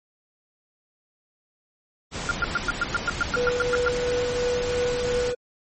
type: noise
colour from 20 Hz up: pink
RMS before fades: -31 dBFS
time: 2.11-5.34 s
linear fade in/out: 50 ms
type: tone bursts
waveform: sine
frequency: 1402 Hz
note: F6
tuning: 6 cents sharp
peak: -19 dBFS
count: 13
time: 2.29-3.883 s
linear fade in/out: 0 ms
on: 21 ms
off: 110 ms
type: tone with tremolo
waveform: triangle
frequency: 490.3 Hz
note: B4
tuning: 13 cents flat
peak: -19 dBFS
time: 3.36-5.35 s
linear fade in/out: 10 ms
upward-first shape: sine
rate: 2.9 Hz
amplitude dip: 35%
effects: MP3 32 kbps